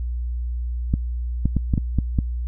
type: clicks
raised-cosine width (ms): 5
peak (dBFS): -7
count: 7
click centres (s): 0.939 / 1.456 / 1.567 / 1.738 / 1.778 / 1.987 / 2.188
effects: added 60 Hz sine -23 dBFS peak until 2.47 s